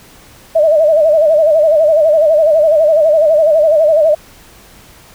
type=tone with vibrato; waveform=sine; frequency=622.3 Hz; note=D#5; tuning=in tune; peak=-6 dBFS; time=0.55-4.15 s; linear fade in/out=10 ms; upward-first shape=sine; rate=12 Hz; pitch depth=100 cents each way; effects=pink hiss -41 dBFS RMS until 5.14 s